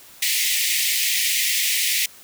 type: high-pass noise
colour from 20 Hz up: pink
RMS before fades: -21 dBFS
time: 0.22-2.06 s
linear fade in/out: 5 ms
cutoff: 1900 Hz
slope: 96 dB/octave
effects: white hiss -46 dBFS RMS until 2.23 s